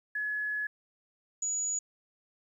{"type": "tone pair in turn", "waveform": "sine", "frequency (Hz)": [1698, 6851], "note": ["G#6", "A8"], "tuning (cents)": [38, -47], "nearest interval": "2 octaves", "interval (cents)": 2415, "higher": "second", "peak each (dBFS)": [-30, -29], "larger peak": "second", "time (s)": [[0.15, 0.67], [1.42, 1.79]], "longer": "first", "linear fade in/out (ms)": 5, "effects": ["11-bit"]}